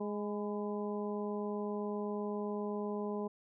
harmonic tone with a mistuned harmonic, 207.7 Hz, G#3, in tune, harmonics 1 / 2 / 3 / 4 / 5, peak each -38 / -38 / -45 / -47 / -47 dBFS, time 0-3.28 s, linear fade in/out 10 ms, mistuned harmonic 5, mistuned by -47 cents, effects none

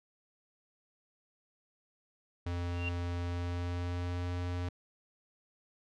square tone with pitch glide, 87.31 to 88.73 Hz, F2 to F2, 0 to +28 cents, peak -34 dBFS, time 2.46-4.69 s, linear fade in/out 5 ms, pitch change +28 cents, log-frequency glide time 3.23-4.33 s
sine tone with exponential growth, 2766 Hz, F7, 17 cents flat, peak -32 dBFS, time 2.67-2.89 s, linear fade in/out 5 ms, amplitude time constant 47 ms
effects low-pass 5000 Hz 12 dB/octave

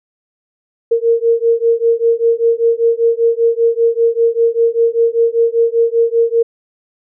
sine beating tone pair, 460 / 465.1 Hz, A#4 / A#4, -23 / -4 cents, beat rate 5.1 Hz, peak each -13 dBFS, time 0.91-6.43 s, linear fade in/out 10 ms, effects none

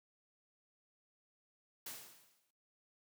white noise with exponential decay, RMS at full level -44 dBFS, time 1.86-2.51 s, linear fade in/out 5 ms, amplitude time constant 140 ms, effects noise-tail reverb RT60 0.5 s tail -22 dB re dry + high-pass 100 Hz 12 dB/octave

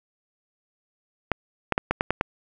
clicks, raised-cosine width 0.5 ms, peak -6 dBFS, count 7, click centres 1.317 / 1.723 / 1.779 / 1.91 / 2.009 / 2.106 / 2.211 s, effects none

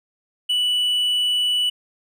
triangle tone, 2960 Hz, F#7, in tune, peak -16 dBFS, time 0.49-1.7 s, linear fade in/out 10 ms, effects none

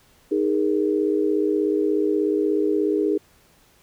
sine chord, D# suspended fourth, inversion none, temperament equal with one note detuned, 311.1 / 409.6 / 466.2 Hz, D#4 / G#4 / A#4, 0 / -24 / 0 cents, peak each -22 / -21 / -27 dBFS, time 0.31-3.18 s, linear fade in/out 10 ms, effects pink hiss -57 dBFS RMS until 3.82 s

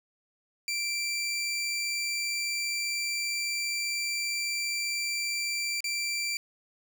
20% pulse tone with dropouts, 2349 Hz, D7, in tune, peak -24 dBFS, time 0.68-6.37 s, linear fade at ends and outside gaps 1 ms, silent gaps 5.805-5.842 s, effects none

